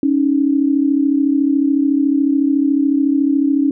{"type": "tone pair together", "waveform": "sine", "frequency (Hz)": [277.2, 311.1], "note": ["C#4", "D#4"], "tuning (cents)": [0, 0], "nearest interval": "major second", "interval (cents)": 200, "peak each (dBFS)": [-13, -17], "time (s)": [0.03, 3.71], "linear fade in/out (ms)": 2, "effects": []}